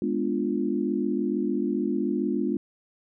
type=chord; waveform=sine; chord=G# diminished seventh; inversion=none; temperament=equal; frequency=207.7 / 246.9 / 293.7 / 349.2 Hz; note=G#3 / B3 / D4 / F4; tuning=0 / 0 / 0 / 0 cents; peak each=-29 dBFS; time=0.02-2.57 s; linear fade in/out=2 ms; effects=none